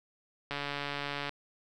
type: click train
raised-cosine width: 0.3 ms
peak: -19 dBFS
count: 113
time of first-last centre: 0.51-1.293 s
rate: 143 Hz
effects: none